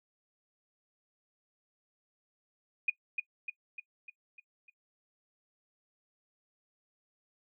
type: tone with echo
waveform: sine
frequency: 2458 Hz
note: D#7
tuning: 22 cents flat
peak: -23 dBFS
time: 2.88-2.9 s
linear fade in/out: 5 ms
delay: 300 ms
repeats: 6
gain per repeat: -5 dB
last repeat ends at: 4.7 s
effects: noise-tail reverb RT60 0.1 s tail -21 dB re dry